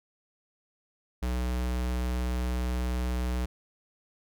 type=tone; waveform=square; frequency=61.74 Hz; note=B1; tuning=in tune; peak=-28 dBFS; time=1.22-3.46 s; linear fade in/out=10 ms; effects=none